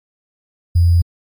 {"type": "tone with sample-and-hold", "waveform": "sine", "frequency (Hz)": 85.9, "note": "F2", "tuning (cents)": -28, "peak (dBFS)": -8, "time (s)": [0.75, 1.02], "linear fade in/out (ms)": 10, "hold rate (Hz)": 4900, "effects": ["MP3 96 kbps"]}